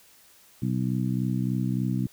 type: harmonic tone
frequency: 63.4 Hz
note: B1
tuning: 46 cents sharp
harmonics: 2 / 3 / 4 / 5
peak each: -27 / -28 / -31 / -36 dBFS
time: 0.62-2.07 s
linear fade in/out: 5 ms
effects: white hiss -56 dBFS RMS until 2.12 s